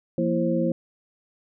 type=tone cluster; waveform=sine; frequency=172 / 231.6 / 332.9 / 530 Hz; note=F3 / A#3 / E4 / C5; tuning=-26 / -11 / +17 / +22 cents; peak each=-26 dBFS; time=0.18-0.72 s; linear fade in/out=2 ms; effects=none